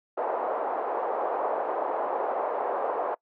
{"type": "band-pass noise", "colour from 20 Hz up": "white", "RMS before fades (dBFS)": -29, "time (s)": [0.17, 3.15], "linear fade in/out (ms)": 10, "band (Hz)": [450, 890], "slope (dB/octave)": 24, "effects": ["noise-tail reverb RT60 0.1 s tail -24 dB re dry"]}